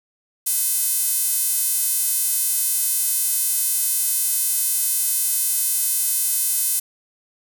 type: tone with high-pass filter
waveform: sawtooth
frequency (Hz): 512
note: C5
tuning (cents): -38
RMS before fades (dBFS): -21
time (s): 0.46-6.8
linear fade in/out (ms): 10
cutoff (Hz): 9900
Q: 1.5
effects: none